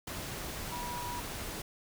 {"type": "tone in noise", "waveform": "sine", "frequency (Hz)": 970, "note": "B5", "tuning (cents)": -31, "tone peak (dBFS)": -38, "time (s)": [0.72, 1.2], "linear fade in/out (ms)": 5, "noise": "pink", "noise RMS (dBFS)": -40, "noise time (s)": [0.07, 1.62], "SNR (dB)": -1, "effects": []}